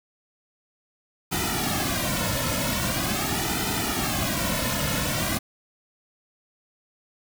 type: noise with flanger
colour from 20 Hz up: pink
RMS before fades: -26 dBFS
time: 1.31-5.39 s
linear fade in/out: 20 ms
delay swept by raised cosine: 1.8 to 2.57 ms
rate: 0.43 Hz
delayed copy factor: -0.95
effects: none